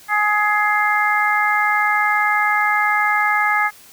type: harmonic tone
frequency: 419.2 Hz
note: G#4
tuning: 16 cents sharp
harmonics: 2 / 3 / 4 / 5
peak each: -20 / -20 / -20 / -20 dBFS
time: 0.08-3.71 s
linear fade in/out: 50 ms
effects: white hiss -45 dBFS RMS until 3.92 s

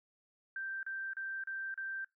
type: tone bursts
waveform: sine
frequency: 1568 Hz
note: G6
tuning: in tune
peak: -37 dBFS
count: 5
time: 0.56-2.046 s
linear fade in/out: 2 ms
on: 270 ms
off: 34 ms
effects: noise-tail reverb RT60 0.2 s tail -23 dB re dry

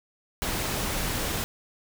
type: noise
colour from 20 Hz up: pink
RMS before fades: -29 dBFS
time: 0.42-1.44 s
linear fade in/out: 0 ms
effects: none

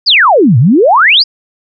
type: exponential two-way sweep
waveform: sine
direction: down then up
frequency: 5180 to 108.5 to 5180 Hz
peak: -3 dBFS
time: 0.06-1.24 s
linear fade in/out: 20 ms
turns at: 0.58 s
effects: none

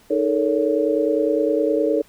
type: tone cluster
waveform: sine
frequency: 310.5 / 432.1 / 461.9 / 562 Hz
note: D#4 / A4 / A#4 / C#5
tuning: -3 / -31 / -16 / +24 cents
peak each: -22 dBFS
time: 0.1-2.02 s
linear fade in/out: 10 ms
effects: pink hiss -53 dBFS RMS until 2.08 s

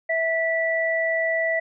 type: tone pair together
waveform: sine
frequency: 655 / 1962.8 Hz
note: E5 / B6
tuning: -11 / -11 cents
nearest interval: octave + perfect fifth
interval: 1900 cents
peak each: -23 dBFS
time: 0.09-1.6 s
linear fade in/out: 10 ms
effects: none

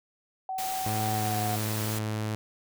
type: tone with pitch glide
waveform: sine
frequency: 758 to 730.5 Hz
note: F#5 to F#5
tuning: +42 to -22 cents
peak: -30 dBFS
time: 0.49-1.56 s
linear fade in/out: 2 ms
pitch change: -64 cents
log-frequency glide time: 1.1-1.41 s
type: noise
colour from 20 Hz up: white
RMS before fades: -36 dBFS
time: 0.58-1.99 s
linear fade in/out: 5 ms
type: tone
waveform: sawtooth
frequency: 108 Hz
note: A2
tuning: 32 cents flat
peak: -25 dBFS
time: 0.86-2.35 s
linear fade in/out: 0 ms
effects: none

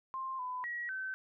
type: tone with pitch steps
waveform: sine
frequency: 1054 / 1004 / 1912 / 1535 Hz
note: C6 / B5 / A#6 / G6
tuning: +12 / +28 / +43 / -37 cents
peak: -36 dBFS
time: 0.14-1.14 s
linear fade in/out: 0 ms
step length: 250 ms
effects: none

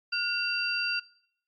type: tone cluster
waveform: sine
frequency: 1436 / 2738 / 4705 Hz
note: F6 / F7 / D8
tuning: +48 / -35 / +2 cents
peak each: -31 dBFS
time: 0.12-1 s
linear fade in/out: 10 ms
effects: noise-tail reverb RT60 0.7 s tail -24 dB re dry + AAC 48 kbps

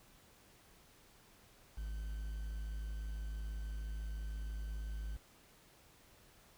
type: tone with quantisation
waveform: triangle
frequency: 53 Hz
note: G#1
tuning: 36 cents sharp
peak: -37 dBFS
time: 1.77-5.17 s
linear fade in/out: 10 ms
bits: 10
effects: pink hiss -64 dBFS RMS until 6.57 s

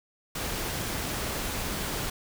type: noise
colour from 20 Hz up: pink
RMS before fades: -32 dBFS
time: 0.35-2.1 s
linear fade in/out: 5 ms
effects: none

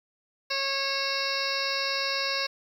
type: harmonic tone with a mistuned harmonic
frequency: 548 Hz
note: C#5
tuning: 20 cents flat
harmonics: 1 / 2 / 3 / 4 / 5 / 7 / 8 / 9 / 10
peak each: -35 / -35 / -35 / -35 / -35 / -35 / -35 / -35 / -35 dBFS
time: 0.5-2.47 s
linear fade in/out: 10 ms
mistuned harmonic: 5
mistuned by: -17 cents
effects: 9-bit

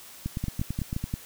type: two click trains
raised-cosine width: 5 ms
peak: -17 / -16 dBFS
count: 8 / 5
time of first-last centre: 0.26-1.04 / 0.44-1.139 s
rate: 8.97 / 5.72 Hz
effects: white hiss -47 dBFS RMS until 1.25 s

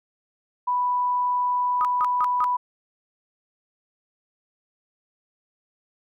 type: tone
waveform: sine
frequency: 987.8 Hz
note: B5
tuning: in tune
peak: -20 dBFS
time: 0.67-2.57 s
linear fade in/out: 10 ms
type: tone bursts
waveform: sine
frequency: 1244.5 Hz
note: D#6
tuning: in tune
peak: -21 dBFS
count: 4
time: 1.81-2.442 s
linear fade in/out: 0 ms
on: 38 ms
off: 160 ms
effects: none

